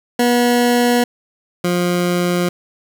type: tone pair in turn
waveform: 20% pulse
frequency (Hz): 242.1 / 176.69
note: B3 / F3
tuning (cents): -34 / +20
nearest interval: perfect fourth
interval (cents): 546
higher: first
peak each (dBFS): -7 / -10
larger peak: first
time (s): 0.19-1.04 / 1.64-2.49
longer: neither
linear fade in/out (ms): 5
effects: none